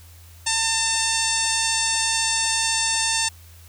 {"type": "harmonic tone", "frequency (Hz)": 898, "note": "A5", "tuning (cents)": 35, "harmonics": [1, 2, 3, 4, 5, 6, 7, 8, 9, 10], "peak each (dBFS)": [-29, -29, -29, -29, -29, -29, -29, -29, -29, -29], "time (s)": [0.46, 3.29], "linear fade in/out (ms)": 10, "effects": ["added 84 Hz sine -44 dBFS peak until 3.68 s", "white hiss -51 dBFS RMS until 3.68 s"]}